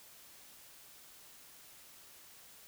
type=silence; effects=white hiss -57 dBFS RMS until 2.67 s